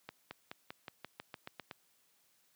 accelerating click train, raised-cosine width 0.3 ms, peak -27 dBFS, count 11, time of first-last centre 0.09-1.712 s, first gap 220 ms, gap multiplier 0.93, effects white hiss -72 dBFS RMS until 2.55 s + high-pass 100 Hz 12 dB/octave

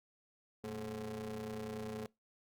35% pulse ring-modulated tone, 103.9 Hz, G#2, 1 cent sharp, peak -36 dBFS, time 0.64-2.06 s, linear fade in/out 0 ms, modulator 327 Hz, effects noise-tail reverb RT60 0.2 s tail -23 dB re dry + Opus 48 kbps

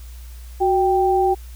sine tone pair together, 370 / 784 Hz, F#4 / G5, 0 / 0 cents, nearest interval octave + minor second, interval 1300 cents, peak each -17 dBFS, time 0.6-1.35 s, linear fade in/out 20 ms, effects added 60 Hz sine -34 dBFS peak until 1.55 s + white hiss -49 dBFS RMS until 1.55 s

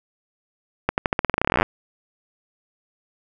accelerating click train, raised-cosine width 0.5 ms, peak -3 dBFS, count 22, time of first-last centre 0.89-1.629 s, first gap 89 ms, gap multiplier 0.89, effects none

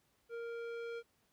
square tone with low-pass filter sweep, 466.2 Hz, A#4, in tune, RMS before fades -43 dBFS, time 0.29-1.03 s, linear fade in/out 50 ms, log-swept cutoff 1600 to 2900 Hz, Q 0.86, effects pink hiss -75 dBFS RMS until 1.32 s + high-pass 60 Hz 12 dB/octave

